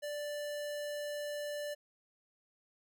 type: tone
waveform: square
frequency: 587.3 Hz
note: D5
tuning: in tune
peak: -38 dBFS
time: 0.02-1.75 s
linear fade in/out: 20 ms
effects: none